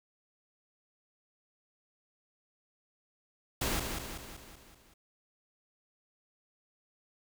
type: noise with echo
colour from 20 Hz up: pink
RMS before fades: -32 dBFS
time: 3.61-3.8 s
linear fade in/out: 5 ms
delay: 190 ms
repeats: 6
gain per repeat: -5 dB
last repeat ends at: 4.94 s
effects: none